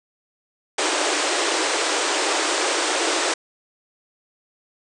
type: band-pass noise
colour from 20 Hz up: pink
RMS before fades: -22 dBFS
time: 0.78-3.34 s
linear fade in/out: 5 ms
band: 300 to 9000 Hz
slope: 96 dB/octave
effects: none